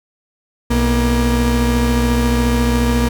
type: tone pair together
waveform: 35% pulse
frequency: 62.88 / 237.4 Hz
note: B1 / A#3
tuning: +32 / +32 cents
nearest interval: octave + major seventh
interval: 2300 cents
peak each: -14 dBFS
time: 0.7-3.09 s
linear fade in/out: 10 ms
effects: none